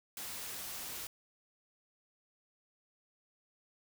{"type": "noise", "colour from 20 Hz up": "white", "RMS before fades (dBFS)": -43, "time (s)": [0.17, 1.07], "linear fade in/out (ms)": 2, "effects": []}